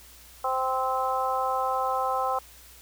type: harmonic tone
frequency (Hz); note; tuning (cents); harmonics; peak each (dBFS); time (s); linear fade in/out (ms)
260.5; C4; -7; 2 / 3 / 4 / 5; -31 / -28 / -29 / -31; 0.44-2.39; 5
effects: added 60 Hz sine -54 dBFS peak until 2.81 s + white hiss -51 dBFS RMS until 2.81 s